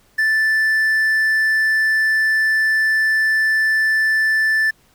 triangle tone with quantisation, 1760 Hz, A6, in tune, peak -12 dBFS, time 0.18-4.71 s, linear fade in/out 10 ms, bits 7, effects pink hiss -56 dBFS RMS until 4.94 s

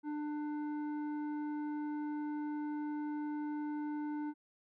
sine tone with hard clipping, 298.1 Hz, D4, 26 cents sharp, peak -38 dBFS, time 0.03-4.34 s, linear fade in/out 50 ms, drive 10 dB, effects low-pass 2000 Hz 12 dB/octave

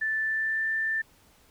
sine tone with pitch glide, 1760 to 1777.4 Hz, A6 to A6, 0 to +17 cents, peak -25 dBFS, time 0.01-1.02 s, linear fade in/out 10 ms, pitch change +17 cents, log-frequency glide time 0.2-0.69 s, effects pink hiss -60 dBFS RMS until 1.5 s

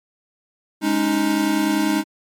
square chord, Ab suspended fourth, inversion none, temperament equal with one note detuned, 207.7 / 280.9 / 311.1 Hz, Ab3 / Db4 / Eb4, 0 / +23 / 0 cents, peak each -24 / -24 / -20 dBFS, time 0.81-2.04 s, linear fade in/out 50 ms, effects MP3 64 kbps

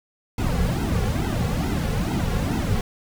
brown noise with flanger, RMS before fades -23 dBFS, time 0.38-2.81 s, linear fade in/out 2 ms, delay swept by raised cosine 1.7 to 3.3 ms, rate 2.3 Hz, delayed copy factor -1, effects none

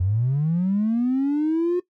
triangle linear sweep, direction up, 86.3 to 361.6 Hz, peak -15 dBFS, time 0-1.8 s, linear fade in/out 10 ms, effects noise-tail reverb RT60 0.1 s tail -20 dB re dry + tanh soft clip ceiling -16 dBFS

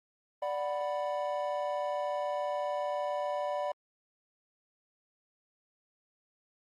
triangle chord, B minor, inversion first, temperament equal, 587.3 / 740 / 987.8 Hz, D5 / F#5 / B5, 0 / 0 / 0 cents, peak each -31 / -35 / -36 dBFS, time 0.42-3.72 s, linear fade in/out 5 ms, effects Opus 24 kbps

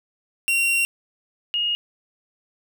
45% pulse / sine tone pair in turn, 2749 / 2863 Hz, F7 / F7, -28 / +42 cents, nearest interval minor second, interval 70 cents, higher second, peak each -18 / -20 dBFS, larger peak first, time 0.48-0.85 / 1.54-1.75 s, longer first, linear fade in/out 0 ms, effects none

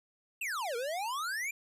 square exponential two-way sweep, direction down then up, 2814 to 452.9 to 2425 Hz, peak -34 dBFS, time 0.41-1.51 s, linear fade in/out 5 ms, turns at 0.76 s, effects resampled to 32000 Hz

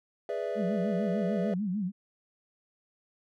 triangle chord, E dominant seventh, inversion first, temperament equal, 415.3 / 493.9 / 587.3 / 659.3 Hz, G#4 / B4 / D5 / E5, 0 / 0 / 0 / 0 cents, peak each -34 dBFS, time 0.29-1.54 s, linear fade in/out 2 ms
sine tone with vibrato, 196 Hz, G3, in tune, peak -28 dBFS, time 0.55-1.92 s, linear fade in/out 50 ms, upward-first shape sine, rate 6.7 Hz, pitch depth 170 cents each way
effects none

